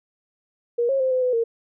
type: tone with pitch steps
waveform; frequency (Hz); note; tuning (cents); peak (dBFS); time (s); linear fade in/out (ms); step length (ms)
sine; 475.2 / 542 / 521 / 511 / 502 / 460.7; A#4 / C#5 / C5 / C5 / B4 / A#4; +33 / -39 / -7 / -41 / +28 / -20; -18; 0.78-1.44; 10; 110
effects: none